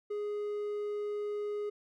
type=tone; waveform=triangle; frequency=415.3 Hz; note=G#4; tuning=in tune; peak=-31 dBFS; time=0.1-1.7 s; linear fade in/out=10 ms; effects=none